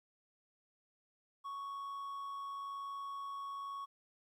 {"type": "tone with amplitude modulation", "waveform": "triangle", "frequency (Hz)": 1112, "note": "C#6", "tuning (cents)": 5, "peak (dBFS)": -38, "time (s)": [1.44, 3.86], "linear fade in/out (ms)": 20, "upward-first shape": "sine", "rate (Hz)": 101, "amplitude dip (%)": 25, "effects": ["13-bit"]}